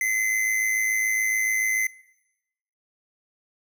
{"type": "tone with amplitude modulation", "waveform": "square", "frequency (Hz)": 2050, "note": "C7", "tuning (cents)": -36, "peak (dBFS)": -20, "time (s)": [0.01, 1.87], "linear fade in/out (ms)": 2, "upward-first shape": "sine", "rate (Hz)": 107, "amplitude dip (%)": 50, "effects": ["noise-tail reverb RT60 0.9 s tail -20 dB re dry"]}